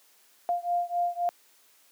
sine beating tone pair, 698.5 / 702.3 Hz, F5 / F5, 0 / +10 cents, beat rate 3.8 Hz, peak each -28 / -29 dBFS, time 0.49-1.29 s, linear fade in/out 0 ms, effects white hiss -61 dBFS RMS until 1.91 s + high-pass 300 Hz 12 dB/octave

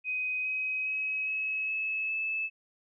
sine tone with pitch steps, 2510 / 2530 / 2551 / 2572 / 2593 / 2614 Hz, D#7 / D#7 / D#7 / E7 / E7 / E7, +15 / +28 / +43 / -43 / -29 / -15 cents, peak -29 dBFS, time 0.04-2.5 s, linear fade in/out 50 ms, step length 410 ms, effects none

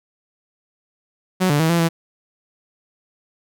sawtooth tone with pitch steps, 185.3 / 146 / 161 / 169.9 / 165.9 Hz, F#3 / D3 / E3 / F3 / E3, +3 / -10 / -41 / -47 / +11 cents, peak -11 dBFS, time 1.4-1.89 s, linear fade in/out 20 ms, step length 98 ms, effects none

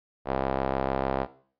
sawtooth tone with band-pass filter, 66.7 Hz, C2, 34 cents sharp, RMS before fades -28 dBFS, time 0.25-1.27 s, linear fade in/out 50 ms, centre 690 Hz, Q 1.5, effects noise-tail reverb RT60 0.5 s tail -17 dB re dry + resampled to 11025 Hz

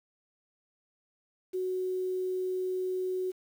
sine tone with quantisation, 370 Hz, F#4, in tune, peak -29 dBFS, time 1.53-3.32 s, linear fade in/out 20 ms, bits 9, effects none

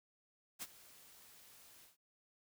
white noise with ADSR envelope, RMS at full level -43 dBFS, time 0.59-1.97 s, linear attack 33 ms, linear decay 38 ms, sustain -18 dB, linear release 140 ms, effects none

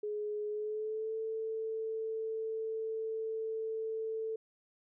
sine tone with pitch glide, 420 to 443.2 Hz, G#4 to A4, +19 to +13 cents, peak -34 dBFS, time 0.03-4.36 s, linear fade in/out 5 ms, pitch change +94 cents, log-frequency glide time 0.49-1.15 s, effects none

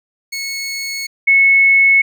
20% pulse / sine tone pair in turn, 2197 / 2197 Hz, C#7 / C#7, -16 / -16 cents, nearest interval unison, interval 0 cents, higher neither, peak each -16 / -7 dBFS, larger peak second, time 0.32-1.07 / 1.27-2.02 s, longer neither, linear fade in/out 10 ms, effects none

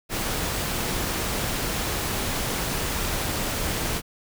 pink noise, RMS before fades -27 dBFS, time 0.09-4.02 s, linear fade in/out 50 ms, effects none

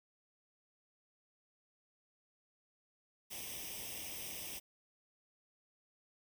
white noise with comb filter, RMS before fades -45 dBFS, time 3.3-4.6 s, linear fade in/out 20 ms, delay 0.35 ms, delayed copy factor +0.8, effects none

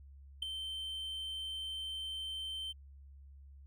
triangle tone with ADSR envelope, 3106 Hz, G7, 17 cents flat, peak -28 dBFS, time 0.42-2.73 s, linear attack 7 ms, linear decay 4 ms, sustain -9 dB, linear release 22 ms, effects added 69 Hz sine -52 dBFS peak until 3.66 s

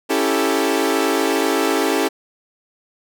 sawtooth chord, A dominant seventh, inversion first, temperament equal, 277.2 / 329.6 / 392 / 440 Hz, C#4 / E4 / G4 / A4, 0 / 0 / 0 / 0 cents, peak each -18 dBFS, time 0.09-2.09 s, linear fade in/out 20 ms, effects none

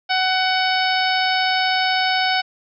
harmonic tone, 748 Hz, F#5, 19 cents sharp, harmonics 1 / 2 / 3 / 4 / 5 / 6 / 7, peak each -20 / -23 / -25 / -26 / -27 / -28 / -28 dBFS, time 0.09-2.42 s, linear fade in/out 20 ms, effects none

